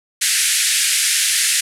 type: band-pass noise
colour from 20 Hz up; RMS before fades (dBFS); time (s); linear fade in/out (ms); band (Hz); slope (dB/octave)
white; -17; 0.21-1.61; 10; 1600 to 11000; 48
effects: none